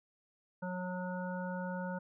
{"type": "harmonic tone", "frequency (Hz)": 182, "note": "F#3", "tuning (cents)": -28, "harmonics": [1, 3, 5, 7, 8], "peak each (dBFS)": [-38, -42, -44, -56, -46], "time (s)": [0.62, 1.99], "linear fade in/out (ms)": 10, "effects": []}